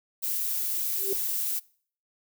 violet noise, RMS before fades -29 dBFS, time 0.22-1.6 s, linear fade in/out 20 ms
sine tone with exponential growth, 392 Hz, G4, in tune, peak -25 dBFS, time 0.9-1.13 s, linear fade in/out 2 ms, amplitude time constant 48 ms
effects noise-tail reverb RT60 0.5 s tail -23 dB re dry

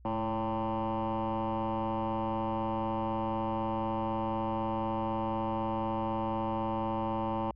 sine tone with frequency modulation, 558 Hz, C#5, 11 cents sharp, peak -27 dBFS, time 0.05-7.51 s, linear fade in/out 2 ms, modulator 114 Hz, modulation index 4, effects tanh soft clip ceiling -28 dBFS + added 60 Hz sine -52 dBFS peak until 7.55 s

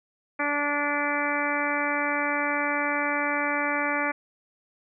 harmonic tone, 290.4 Hz, D4, 19 cents flat, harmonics 1 / 2 / 3 / 4 / 5 / 6 / 7 / 8, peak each -32 / -32 / -32 / -32 / -32 / -32 / -32 / -32 dBFS, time 0.39-4.12 s, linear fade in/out 10 ms, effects none

